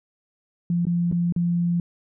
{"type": "tone with dropouts", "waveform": "sine", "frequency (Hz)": 172.8, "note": "F3", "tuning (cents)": -18, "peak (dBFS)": -19, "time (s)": [0.7, 1.8], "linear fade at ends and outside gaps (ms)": 2, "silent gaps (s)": [[0.853, 0.868], [1.115, 1.124], [1.324, 1.362]], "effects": []}